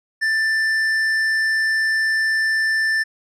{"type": "tone with tanh clipping", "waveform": "triangle", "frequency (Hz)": 1772, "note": "A6", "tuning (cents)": 12, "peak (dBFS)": -18, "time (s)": [0.21, 3.04], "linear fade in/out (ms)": 20, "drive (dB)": 12, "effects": []}